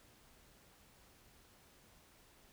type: silence
effects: pink hiss -65 dBFS RMS until 2.52 s